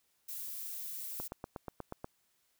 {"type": "noise", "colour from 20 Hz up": "violet", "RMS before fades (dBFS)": -42, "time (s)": [0.28, 1.28], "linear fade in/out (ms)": 10}
{"type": "click train", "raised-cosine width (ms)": 1, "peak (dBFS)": -26, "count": 8, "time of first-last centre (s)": [1.2, 2.044], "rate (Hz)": 8.29}
{"effects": ["white hiss -75 dBFS RMS until 2.59 s"]}